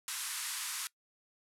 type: band-pass noise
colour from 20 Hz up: white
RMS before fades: -39 dBFS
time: 0.08-0.87 s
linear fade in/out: 0 ms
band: 960 to 12000 Hz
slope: 48 dB/octave
effects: noise-tail reverb RT60 0.1 s tail -21 dB re dry